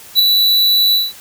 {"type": "tone with ADSR envelope", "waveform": "square", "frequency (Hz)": 3951, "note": "B7", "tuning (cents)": 0, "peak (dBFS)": -5, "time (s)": [0.15, 1.13], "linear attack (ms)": 44, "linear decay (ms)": 4, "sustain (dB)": -5, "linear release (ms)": 190, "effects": ["white hiss -38 dBFS RMS until 1.2 s"]}